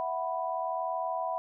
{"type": "chord", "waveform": "sine", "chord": "E suspended second", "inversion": "none", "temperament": "equal", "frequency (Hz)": [659.3, 740, 987.8], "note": ["E5", "F#5", "B5"], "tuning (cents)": [0, 0, 0], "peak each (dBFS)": -34, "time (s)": [0, 1.38], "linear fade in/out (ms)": 0, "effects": []}